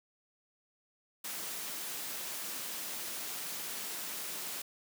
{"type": "high-pass noise", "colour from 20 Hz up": "white", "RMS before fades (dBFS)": -40, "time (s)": [1.24, 4.62], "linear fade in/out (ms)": 5, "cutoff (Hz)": 150, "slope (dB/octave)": 24, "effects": []}